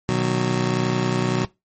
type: chord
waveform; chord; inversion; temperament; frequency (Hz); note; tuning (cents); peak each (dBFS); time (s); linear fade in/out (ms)
25% pulse; B major; none; just; 123.47 / 154.34 / 185.21; B2 / D#3 / F#3; 0 / -14 / +2; -20 / -23 / -19; 0.09-1.45; 0
effects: noise-tail reverb RT60 0.2 s tail -20 dB re dry + MP3 32 kbps